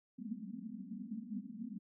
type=band-pass noise; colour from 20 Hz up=white; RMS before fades=-45 dBFS; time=0.18-1.79 s; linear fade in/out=10 ms; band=190 to 250 Hz; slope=96 dB/octave; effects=none